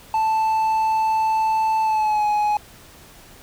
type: tone with pitch glide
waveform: triangle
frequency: 880 to 838.3 Hz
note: A5 to G#5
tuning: 0 to +16 cents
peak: -15 dBFS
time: 0.14-2.57 s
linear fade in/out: 2 ms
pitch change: -84 cents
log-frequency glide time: 1.83-2.26 s
effects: pink hiss -46 dBFS RMS until 3.42 s